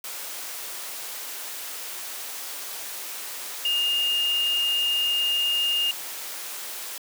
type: tone in noise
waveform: sine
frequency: 2830 Hz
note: F7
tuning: 22 cents sharp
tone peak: -21 dBFS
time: 3.65-5.91 s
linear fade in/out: 2 ms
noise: white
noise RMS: -35 dBFS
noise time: 0.04-6.98 s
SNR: +11 dB
effects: high-pass 400 Hz 12 dB/octave